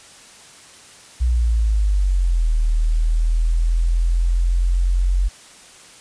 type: linear two-way sweep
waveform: sine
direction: down then up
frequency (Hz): 61.74 to 39 to 45.34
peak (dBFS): -14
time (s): 1.2-5.29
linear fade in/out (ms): 20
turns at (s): 2.55
effects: white hiss -44 dBFS RMS until 6 s + resampled to 22050 Hz